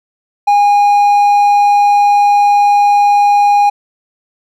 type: tone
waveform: triangle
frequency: 818 Hz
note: G#5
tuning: 26 cents flat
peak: -4 dBFS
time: 0.47-3.7 s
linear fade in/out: 10 ms
effects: none